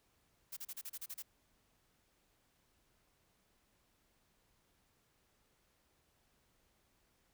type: noise bursts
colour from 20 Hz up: blue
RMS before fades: -45 dBFS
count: 9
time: 0.52-1.225 s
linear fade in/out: 10 ms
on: 49 ms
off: 33 ms
effects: pink hiss -75 dBFS RMS until 7.33 s